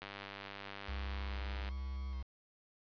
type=click train; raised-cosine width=0.3 ms; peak=-29 dBFS; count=167; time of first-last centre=0.02-1.688 s; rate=99.5 Hz
type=tone with vibrato; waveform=triangle; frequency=65.41 Hz; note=C2; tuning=in tune; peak=-36 dBFS; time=0.88-2.23 s; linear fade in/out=10 ms; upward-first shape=square; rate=1.2 Hz; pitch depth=26 cents each way
effects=resampled to 11025 Hz + 9-bit